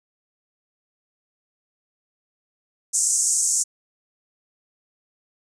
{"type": "band-pass noise", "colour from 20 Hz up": "white", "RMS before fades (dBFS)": -21, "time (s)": [2.93, 3.64], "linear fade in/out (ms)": 20, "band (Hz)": [6300, 8500], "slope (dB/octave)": 48, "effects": []}